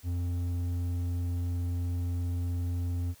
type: tone with hard clipping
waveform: sine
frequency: 87.7 Hz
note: F2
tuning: 8 cents sharp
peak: -30 dBFS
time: 0.03-3.15 s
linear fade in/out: 50 ms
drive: 6 dB
effects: white hiss -58 dBFS RMS until 3.2 s